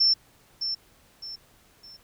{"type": "tone with echo", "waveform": "sine", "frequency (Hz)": 5370, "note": "E8", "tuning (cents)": 31, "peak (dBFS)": -17, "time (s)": [0, 0.14], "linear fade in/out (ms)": 10, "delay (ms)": 610, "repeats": 3, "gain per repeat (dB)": -9, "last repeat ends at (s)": 1.97, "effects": ["pink hiss -59 dBFS RMS until 2.03 s"]}